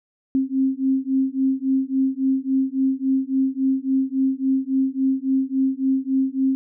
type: beating tone pair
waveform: sine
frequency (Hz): 264.3 / 267.9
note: C4 / C4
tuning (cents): +18 / +41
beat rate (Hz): 3.6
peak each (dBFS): -21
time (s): 0.35-6.55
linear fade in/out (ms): 0
effects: none